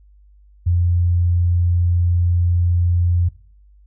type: tone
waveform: sine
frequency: 87.31 Hz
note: F2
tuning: in tune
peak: -13 dBFS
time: 0.66-3.29 s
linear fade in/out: 10 ms
effects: noise-tail reverb RT60 0.5 s tail -20 dB re dry + added 50 Hz sine -46 dBFS peak until 3.86 s